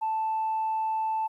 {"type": "tone", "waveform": "sine", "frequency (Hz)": 880, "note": "A5", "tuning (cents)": 0, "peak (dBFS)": -24, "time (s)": [0.01, 1.28], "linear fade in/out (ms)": 20, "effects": ["tanh soft clip ceiling -22 dBFS", "11-bit"]}